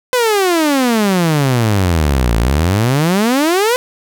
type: exponential two-way sweep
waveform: sawtooth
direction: down then up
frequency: 513 to 54.4 to 513 Hz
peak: -7 dBFS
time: 0.13-3.76 s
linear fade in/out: 0 ms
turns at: 2.37 s
effects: none